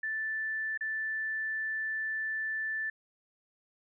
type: tone with dropouts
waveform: sine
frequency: 1760 Hz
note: A6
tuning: in tune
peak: -31 dBFS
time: 0.03-2.9 s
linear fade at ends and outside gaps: 5 ms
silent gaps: 0.776-0.808 s
effects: none